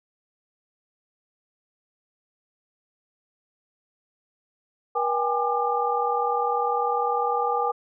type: tone cluster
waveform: sine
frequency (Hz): 479.8 / 791 / 831 / 1196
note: A#4 / G5 / G#5 / D6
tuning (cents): +50 / +15 / +1 / +31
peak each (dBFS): -27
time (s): 4.95-7.72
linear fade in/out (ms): 10
effects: none